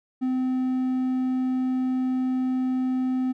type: tone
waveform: triangle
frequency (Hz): 256.9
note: C4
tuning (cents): -32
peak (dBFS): -20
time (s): 0.21-3.33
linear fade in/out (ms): 20
effects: none